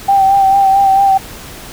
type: tone with vibrato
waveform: sine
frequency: 782 Hz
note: G5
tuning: 4 cents flat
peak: -6 dBFS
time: 0.08-1.18 s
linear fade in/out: 10 ms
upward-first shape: sine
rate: 4.5 Hz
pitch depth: 28 cents each way
effects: pink hiss -31 dBFS RMS until 1.72 s